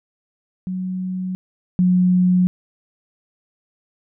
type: tone pair in turn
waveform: sine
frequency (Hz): 185 / 181.51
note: F#3 / F#3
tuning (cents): 0 / -33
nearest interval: unison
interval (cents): 33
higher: first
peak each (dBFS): -22 / -12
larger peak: second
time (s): 0.67-1.35 / 1.79-2.47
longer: neither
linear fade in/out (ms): 0
effects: none